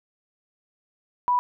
sine tone, 984 Hz, B5, 7 cents flat, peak -18 dBFS, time 1.28-1.39 s, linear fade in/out 0 ms, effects none

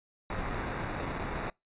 pink noise with sample-and-hold, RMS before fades -35 dBFS, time 0.3-1.5 s, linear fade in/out 2 ms, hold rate 3150 Hz, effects noise-tail reverb RT60 0.2 s tail -26 dB re dry + resampled to 8000 Hz

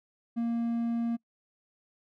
triangle tone, 233.1 Hz, A#3, in tune, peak -25 dBFS, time 0.36-1.17 s, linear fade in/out 20 ms, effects noise-tail reverb RT60 0.1 s tail -25 dB re dry

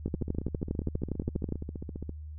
two click trains, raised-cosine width 3 ms, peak -17 / -24 dBFS, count 19 / 31, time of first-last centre 0.06-1.523 / 0.08-2.093 s, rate 12.3 / 14.9 Hz, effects added 76 Hz sine -39 dBFS peak until 2.38 s

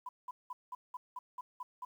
sine tone bursts, 997 Hz, B5, 16 cents sharp, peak -39 dBFS, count 9, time 0.06-1.85 s, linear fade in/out 5 ms, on 30 ms, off 190 ms, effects 11-bit

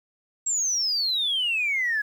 sine exponential sweep, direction down, 7660 to 1661.2 Hz, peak -21 dBFS, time 0.46-2.02 s, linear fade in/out 10 ms, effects tanh soft clip ceiling -18 dBFS + 9-bit

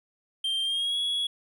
triangle tone with pitch glide, 3165 to 3353 Hz, G7 to G#7, +16 to +16 cents, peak -24 dBFS, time 0.44-1.27 s, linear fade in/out 5 ms, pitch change +100 cents, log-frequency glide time 0.63-0.98 s, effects none

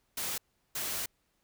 white noise bursts at uneven times, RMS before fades -35 dBFS, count 2, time 0.17-0.38 / 0.75-1.06 s, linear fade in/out 5 ms, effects pink hiss -75 dBFS RMS until 1.43 s

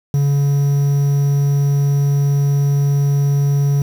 triangle tone with quantisation, 141.5 Hz, C#3, 36 cents sharp, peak -10 dBFS, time 0.14-3.82 s, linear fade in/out 2 ms, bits 6, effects none

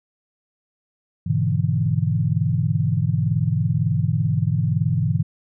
sine chord, E dominant seventh, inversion first, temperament equal with one note detuned, 102.69 / 123.47 / 146.83 / 164.81 Hz, G#2 / B2 / D3 / E3, -19 / 0 / 0 / 0 cents, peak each -23 dBFS, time 1.26-5.23 s, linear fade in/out 10 ms, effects none

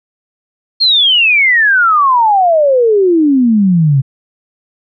sine exponential sweep, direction down, 4318 to 130 Hz, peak -6 dBFS, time 0.8-4.02 s, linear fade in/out 20 ms, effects none

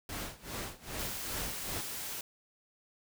pink noise with tremolo, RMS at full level -38 dBFS, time 0.09-1.81 s, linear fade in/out 2 ms, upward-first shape sine, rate 2.5 Hz, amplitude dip 90%
white noise, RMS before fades -40 dBFS, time 0.99-2.21 s, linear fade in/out 2 ms
effects none

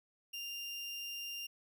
30% pulse tone, 2794 Hz, F7, in tune, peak -38 dBFS, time 0.33-1.47 s, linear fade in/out 10 ms, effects none

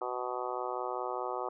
harmonic tone, 124.8 Hz, B2, 19 cents sharp, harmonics 3 / 4 / 5 / 6 / 7 / 8 / 9 / 10, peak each -40 / -40 / -42 / -40 / -41 / -44 / -42 / -43 dBFS, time 0.01-1.49 s, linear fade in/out 5 ms, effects none

